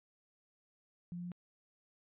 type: tone with pitch steps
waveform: sine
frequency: 174.61 / 175.72 / 176.84 Hz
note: F3 / F3 / F3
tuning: 0 / +11 / +22 cents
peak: -40 dBFS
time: 1.12-1.318 s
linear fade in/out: 0 ms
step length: 66 ms
effects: resampled to 8000 Hz